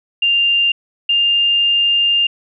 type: tone pair in turn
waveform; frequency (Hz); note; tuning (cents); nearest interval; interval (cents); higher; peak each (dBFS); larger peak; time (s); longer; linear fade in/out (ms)
sine; 2794 / 2804; F7 / F7; 0 / +6; unison; 6; second; -11 / -11; neither; 0.22-0.72 / 1.09-2.27; second; 5
effects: none